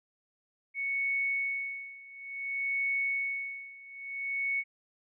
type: tone with tremolo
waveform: sine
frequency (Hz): 2217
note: C#7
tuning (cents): 0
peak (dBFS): -27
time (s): 0.74-4.64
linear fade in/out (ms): 50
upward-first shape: sine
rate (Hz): 0.57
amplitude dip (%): 90
effects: none